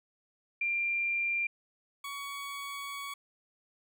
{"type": "tone pair in turn", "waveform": ["sine", "20% pulse"], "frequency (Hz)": [2381, 1123.7], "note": ["D7", "C#6"], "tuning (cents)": [23, 23], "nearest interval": "octave + minor second", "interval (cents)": 1300, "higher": "first", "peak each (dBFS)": [-28, -33], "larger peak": "first", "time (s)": [[0.61, 1.47], [2.04, 3.14]], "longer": "second", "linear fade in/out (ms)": 5, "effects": []}